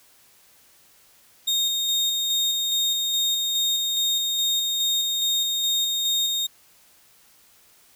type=tone with tremolo; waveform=35% pulse; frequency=3700 Hz; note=A#7; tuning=14 cents flat; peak=-18 dBFS; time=1.47-6.47 s; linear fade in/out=10 ms; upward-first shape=square; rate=2.4 Hz; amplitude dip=25%; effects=white hiss -56 dBFS RMS until 7.95 s